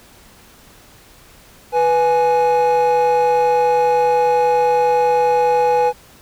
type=tone pair together; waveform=triangle; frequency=492.8 / 838 Hz; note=B4 / G#5; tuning=-4 / +15 cents; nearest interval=major sixth; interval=919 cents; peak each=-12 dBFS; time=1.72-5.93 s; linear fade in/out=50 ms; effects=tanh soft clip ceiling -6 dBFS + pink hiss -46 dBFS RMS until 6.21 s